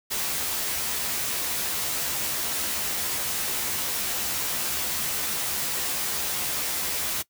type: noise with comb filter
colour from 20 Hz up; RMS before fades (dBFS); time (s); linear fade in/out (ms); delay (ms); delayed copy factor
white; -28; 0.1-7.23; 20; 14; +0.65
effects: noise-tail reverb RT60 0.1 s tail -21 dB re dry

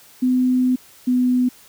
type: tone pair in turn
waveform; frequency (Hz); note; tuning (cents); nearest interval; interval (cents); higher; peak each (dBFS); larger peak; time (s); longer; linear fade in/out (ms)
sine; 253.5 / 250.4; B3 / B3; +45 / +24; unison; 21; first; -14; neither; 0.22-0.76 / 1.07-1.49; first; 10
effects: white hiss -48 dBFS RMS until 1.68 s

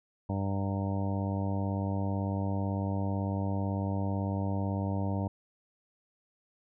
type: harmonic tone with a mistuned harmonic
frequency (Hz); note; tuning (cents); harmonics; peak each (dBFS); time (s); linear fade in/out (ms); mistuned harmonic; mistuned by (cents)
98; G2; 0; 1 / 2 / 3 / 4 / 5 / 6 / 7 / 8 / 9; -31 / -34 / -38 / -48 / -44 / -42 / -44 / -46 / -43; 0.29-5.28; 5; 9; +73
effects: none

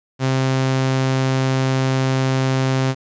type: tone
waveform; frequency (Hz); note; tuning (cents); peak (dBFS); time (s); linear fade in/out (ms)
sawtooth; 132; C3; +16; -12; 0.19-2.95; 50
effects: resampled to 16000 Hz + 9-bit

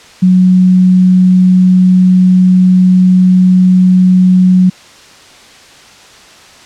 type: tone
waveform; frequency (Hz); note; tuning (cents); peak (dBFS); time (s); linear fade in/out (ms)
sine; 183.8; F#3; -11; -3; 0.22-4.7; 10
effects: white hiss -37 dBFS RMS until 6.65 s + low-pass 6000 Hz 12 dB/octave

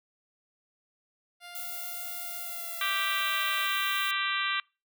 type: tone with pitch glide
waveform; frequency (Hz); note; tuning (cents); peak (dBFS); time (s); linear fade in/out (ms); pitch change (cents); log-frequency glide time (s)
10% pulse; 701 to 642.8; F5 to E5; +6 to -44; -35; 1.4-3.69; 50; -150; 2.36-3.47
type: noise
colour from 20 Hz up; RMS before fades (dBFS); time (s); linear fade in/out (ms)
violet; -38; 1.55-4.11; 2
type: harmonic tone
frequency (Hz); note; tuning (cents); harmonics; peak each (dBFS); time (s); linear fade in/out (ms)
392; G4; 0; 3 / 4 / 5 / 6 / 7 / 8 / 9 / 10; -33 / -34 / -35 / -36 / -36 / -37 / -38 / -38; 2.81-4.6; 2
effects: noise-tail reverb RT60 0.3 s tail -26 dB re dry

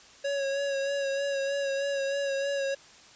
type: tone with vibrato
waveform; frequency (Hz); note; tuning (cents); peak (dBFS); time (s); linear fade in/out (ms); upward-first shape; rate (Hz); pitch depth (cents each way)
square; 554.4; C#5; 0; -28; 0.24-2.75; 10; sine; 3.2; 28
effects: white hiss -53 dBFS RMS until 3.15 s + resampled to 16000 Hz

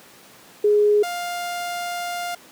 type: tone pair in turn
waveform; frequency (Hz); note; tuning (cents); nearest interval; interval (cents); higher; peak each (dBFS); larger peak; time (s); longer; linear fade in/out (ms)
sine / sawtooth; 416.5 / 702.1; G#4 / F5; +5 / +9; major sixth; 904; second; -13 / -22; first; 0.64-1.03 / 1.03-2.35; second; 5
effects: pink hiss -47 dBFS RMS until 2.51 s + high-pass 200 Hz 12 dB/octave

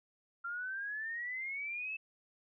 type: exponential sweep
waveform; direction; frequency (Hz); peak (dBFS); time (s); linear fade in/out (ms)
sine; up; 1373 to 2644; -37; 0.44-1.97; 10
effects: none

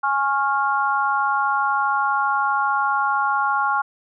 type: chord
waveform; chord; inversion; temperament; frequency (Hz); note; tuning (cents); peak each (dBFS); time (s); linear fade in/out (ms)
sine; Db major; second; equal with one note detuned; 830.6 / 1095.4 / 1396.9; Ab5 / Db6 / F6; 0 / -21 / 0; -22; 0.03-3.82; 10
effects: none

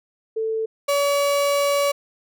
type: tone pair in turn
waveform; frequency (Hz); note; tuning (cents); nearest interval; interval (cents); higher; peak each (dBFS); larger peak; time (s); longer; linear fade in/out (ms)
sine / 35% pulse; 443.3 / 568.1; A4 / C#5; +13 / +42; major third; 429; second; -21 / -16; second; 0.36-0.66 / 0.88-1.92; second; 10
effects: none

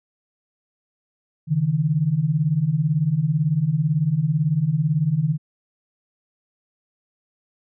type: beating tone pair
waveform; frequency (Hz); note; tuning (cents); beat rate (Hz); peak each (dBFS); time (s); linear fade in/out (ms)
sine; 140 / 158; C#3 / D#3; +18 / +27; 18; -22 / -19; 1.47-5.38; 50
effects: none

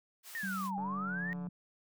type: high-pass noise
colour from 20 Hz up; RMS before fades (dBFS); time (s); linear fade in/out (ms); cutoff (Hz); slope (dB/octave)
white; -49; 0.23-0.71; 50; 750; 12
type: linear two-way sweep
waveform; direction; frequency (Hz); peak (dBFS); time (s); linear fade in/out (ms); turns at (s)
sine; down then up; 1883 to 784 to 1883; -36; 0.35-1.33; 0; 0.77
type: tone with pitch glide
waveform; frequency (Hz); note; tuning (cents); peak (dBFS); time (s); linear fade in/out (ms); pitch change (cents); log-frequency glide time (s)
sine; 192.6 to 177.64; G3 to F3; -30 to +30; -37; 0.43-1.49; 5; -140; 1.05-1.19
type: click train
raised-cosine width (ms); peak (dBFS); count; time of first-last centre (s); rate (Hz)
1; -37; 101; 0.78-1.47; 145
effects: none

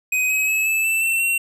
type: tone with pitch steps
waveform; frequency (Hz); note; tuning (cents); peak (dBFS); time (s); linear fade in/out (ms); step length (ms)
square; 2512 / 2547 / 2583 / 2619 / 2655 / 2692 / 2730; D#7 / D#7 / E7 / E7 / E7 / E7 / F7; +16 / +40 / -36 / -12 / +12 / +36 / -40; -18; 0.12-1.38; 5; 180
effects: none

